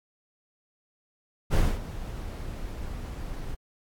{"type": "noise with ADSR envelope", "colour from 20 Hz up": "brown", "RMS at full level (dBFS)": -19, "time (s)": [1.5, 3.55], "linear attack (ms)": 43, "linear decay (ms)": 240, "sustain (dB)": -16, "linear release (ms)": 10, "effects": ["AAC 64 kbps"]}